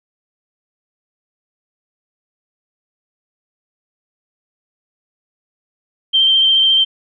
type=tone with vibrato; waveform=sine; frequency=3139 Hz; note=G7; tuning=2 cents sharp; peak=-9 dBFS; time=6.13-6.85 s; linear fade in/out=20 ms; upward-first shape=triangle; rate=14 Hz; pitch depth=21 cents each way; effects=none